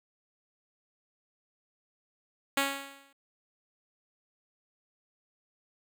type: tone with exponential decay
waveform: 5% pulse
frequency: 276.5 Hz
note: C#4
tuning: 4 cents flat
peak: -12 dBFS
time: 2.57-3.13 s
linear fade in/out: 5 ms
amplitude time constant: 120 ms
effects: none